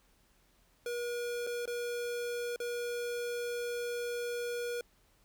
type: tone with dropouts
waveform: square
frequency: 480 Hz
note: B4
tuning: 49 cents flat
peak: -35 dBFS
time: 0.86-4.81 s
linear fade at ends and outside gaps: 2 ms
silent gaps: 1.467-1.471 / 1.656-1.676 / 2.561-2.601 s
effects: added 42 Hz sine -70 dBFS peak until 5.24 s + pink hiss -69 dBFS RMS until 5.24 s